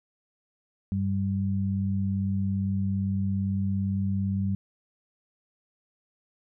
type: tone pair together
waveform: sine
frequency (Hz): 97.3 / 194.95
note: G2 / G3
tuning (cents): -12 / -9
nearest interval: octave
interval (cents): 1203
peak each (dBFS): -27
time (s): 0.92-4.55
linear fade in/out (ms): 0
effects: none